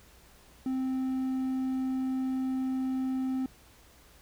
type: tone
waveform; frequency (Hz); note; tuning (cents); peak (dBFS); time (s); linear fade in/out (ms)
triangle; 261.1; C4; -3; -26; 0.66-3.46; 2
effects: added 60 Hz sine -61 dBFS peak until 4.21 s + pink hiss -58 dBFS RMS until 4.21 s